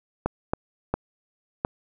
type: clicks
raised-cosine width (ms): 1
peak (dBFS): -9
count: 4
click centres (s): 0.26 / 0.535 / 0.94 / 1.649
effects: none